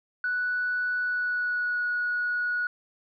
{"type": "tone with pitch glide", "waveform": "sine", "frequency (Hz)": [1480, 1458.8], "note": ["F#6", "F#6"], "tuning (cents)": [0, -25], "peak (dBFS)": -24, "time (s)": [0.24, 2.67], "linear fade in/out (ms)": 2, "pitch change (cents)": -25, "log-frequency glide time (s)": [0.98, 1.87], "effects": ["tanh soft clip ceiling -20 dBFS"]}